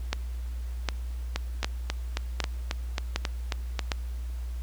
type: two click trains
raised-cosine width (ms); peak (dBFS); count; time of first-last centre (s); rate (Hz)
0.2; -11 / -9; 10 / 6; 1.36-3.792 / 0.13-3.918; 3.7 / 1.32
effects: added 60 Hz sine -31 dBFS peak until 4.62 s + pink hiss -54 dBFS RMS until 4.62 s

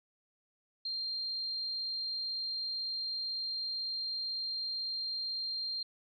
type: tone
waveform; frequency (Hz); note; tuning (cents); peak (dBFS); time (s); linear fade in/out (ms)
sine; 4186; C8; 0; -34; 0.85-5.83; 5
effects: none

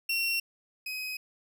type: tone pair in turn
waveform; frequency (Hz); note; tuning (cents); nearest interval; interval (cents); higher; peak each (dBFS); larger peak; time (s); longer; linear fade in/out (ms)
30% pulse; 2728 / 2524; F7 / D#7; -41 / +24; minor second; 135; first; -24 / -31; first; 0.09-0.4 / 0.86-1.17; neither; 5
effects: none

